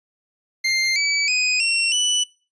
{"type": "tone with pitch steps", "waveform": "25% pulse", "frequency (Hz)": [2102, 2292, 2500, 2726, 2973], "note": ["C7", "D7", "D#7", "F7", "F#7"], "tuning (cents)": [7, -43, 8, -43, 8], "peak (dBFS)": -14, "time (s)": [0.64, 2.24], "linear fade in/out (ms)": 10, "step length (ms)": 320, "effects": ["noise-tail reverb RT60 0.4 s tail -24 dB re dry", "resampled to 22050 Hz"]}